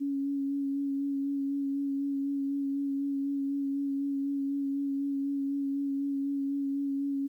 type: tone with vibrato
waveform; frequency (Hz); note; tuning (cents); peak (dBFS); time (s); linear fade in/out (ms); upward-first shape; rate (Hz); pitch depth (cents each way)
sine; 278.3; C#4; +7; -28; 0-7.28; 20; sine; 4; 18
effects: 11-bit